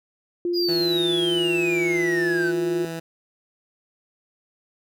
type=tone with pitch glide; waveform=sine; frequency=349.2 to 351.6 Hz; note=F4 to F4; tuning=0 to +12 cents; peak=-21 dBFS; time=0.45-2.85 s; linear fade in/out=2 ms; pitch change=+12 cents; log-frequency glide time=0.69-1.12 s
type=exponential sweep; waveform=triangle; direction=down; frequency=4978 to 1480 Hz; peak=-22 dBFS; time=0.53-2.53 s; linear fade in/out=50 ms
type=tone; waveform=15% pulse; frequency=164.7 Hz; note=E3; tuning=1 cent flat; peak=-23 dBFS; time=0.68-3 s; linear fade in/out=10 ms
effects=none